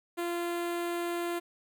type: tone with notch filter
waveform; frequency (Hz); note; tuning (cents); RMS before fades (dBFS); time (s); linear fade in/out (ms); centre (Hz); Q
sawtooth; 345.1; F4; -21; -33; 0.17-1.4; 20; 5400; 1.4
effects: 11-bit